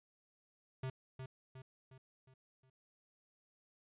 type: tone with echo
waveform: square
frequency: 130.81 Hz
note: C3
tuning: in tune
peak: -39 dBFS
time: 0.83-0.9 s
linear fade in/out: 5 ms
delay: 360 ms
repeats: 5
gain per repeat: -6 dB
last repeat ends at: 2.7 s
effects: resampled to 8000 Hz